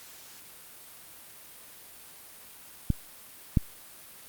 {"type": "clicks", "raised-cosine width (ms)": 5, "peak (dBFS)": [-11, -8], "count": 2, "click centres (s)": [2.903, 3.572], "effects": ["white hiss -49 dBFS RMS until 4.28 s", "Opus 48 kbps"]}